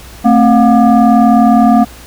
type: tone with frequency modulation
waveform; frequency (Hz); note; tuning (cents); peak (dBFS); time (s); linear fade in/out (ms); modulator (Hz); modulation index
sine; 223.6; A3; +28; -4; 0.24-1.85; 20; 487; 1.2
effects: added 60 Hz sine -36 dBFS peak until 2.06 s + pink hiss -35 dBFS RMS until 2.06 s